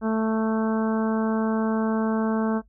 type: harmonic tone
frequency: 220.8 Hz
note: A3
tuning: 6 cents sharp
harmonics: 1 / 2 / 3 / 4 / 5 / 6 / 7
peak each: -22 / -28 / -32 / -34 / -36 / -38 / -39 dBFS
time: 0.01-2.62 s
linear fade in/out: 50 ms
effects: noise-tail reverb RT60 0.1 s tail -20 dB re dry + added 50 Hz sine -54 dBFS peak until 2.68 s